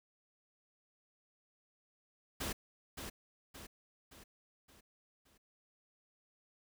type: noise with echo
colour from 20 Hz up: pink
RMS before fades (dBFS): -39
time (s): 2.4-2.53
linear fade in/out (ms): 10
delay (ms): 570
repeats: 5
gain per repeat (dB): -6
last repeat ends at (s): 5.38
effects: none